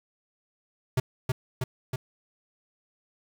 square tone with echo, 128.3 Hz, C3, 34 cents flat, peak -22 dBFS, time 0.97-1 s, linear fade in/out 5 ms, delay 320 ms, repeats 3, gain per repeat -2 dB, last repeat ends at 1.96 s, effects 8-bit

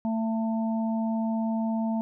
harmonic tone, 223.6 Hz, A3, 28 cents sharp, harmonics 1 / 3 / 4, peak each -25 / -35 / -37 dBFS, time 0.05-2.01 s, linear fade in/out 0 ms, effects none

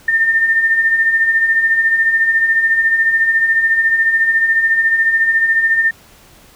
sine beating tone pair, 1796 / 1810 Hz, A6 / A6, +35 / +48 cents, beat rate 14 Hz, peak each -20 / -11 dBFS, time 0.08-5.91 s, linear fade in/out 5 ms, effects pink hiss -45 dBFS RMS until 6.55 s

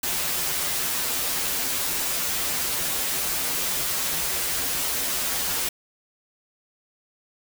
white noise with comb filter, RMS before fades -26 dBFS, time 0.03-5.69 s, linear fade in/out 5 ms, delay 9.5 ms, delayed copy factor -0.85, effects none

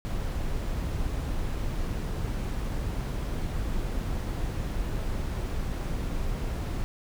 brown noise, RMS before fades -30 dBFS, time 0.05-6.84 s, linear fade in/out 0 ms, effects none

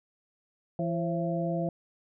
harmonic tone with a mistuned harmonic, 168.5 Hz, E3, 38 cents sharp, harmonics 1 / 2 / 3 / 4, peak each -30 / -35 / -35 / -33 dBFS, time 0.79-1.69 s, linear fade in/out 2 ms, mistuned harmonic 3, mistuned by +90 cents, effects none

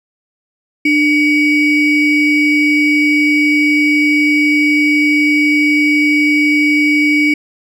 triangle ring-modulated tone, 1281 Hz, E6, 50 cents flat, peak -4 dBFS, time 0.85-7.34 s, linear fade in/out 5 ms, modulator 983 Hz, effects none

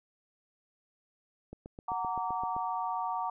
click train, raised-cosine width 2 ms, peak -30 dBFS, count 9, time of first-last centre 1.53-2.565 s, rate 7.73 Hz
sine chord, Gb augmented, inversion none, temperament just, 740 / 925 / 1156.2 Hz, Gb5 / Bb5 / D6, 0 / -14 / -27 cents, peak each -35 / -34 / -37 dBFS, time 1.88-3.3 s, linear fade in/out 5 ms
effects none

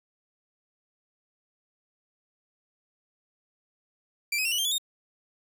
sawtooth tone with pitch steps, 2349 / 2532 / 2730 / 2943 / 3172 / 3419 / 3686 Hz, D7 / D#7 / F7 / F#7 / G7 / G#7 / A#7, 0 / +30 / -40 / -10 / +20 / +50 / -20 cents, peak -22 dBFS, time 4.32-4.782 s, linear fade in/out 5 ms, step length 66 ms, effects none

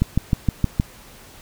click train, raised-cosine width 5 ms, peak -4 dBFS, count 6, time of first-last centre 0.02-0.799 s, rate 6.42 Hz, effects pink hiss -45 dBFS RMS until 1.41 s

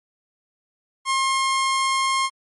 sawtooth tone, 1069 Hz, C6, 37 cents sharp, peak -15 dBFS, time 1.05-2.3 s, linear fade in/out 50 ms, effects MP3 48 kbps

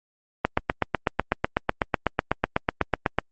click train, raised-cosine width 0.5 ms, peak -4 dBFS, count 23, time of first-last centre 0.45-3.186 s, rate 8.04 Hz, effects Opus 32 kbps

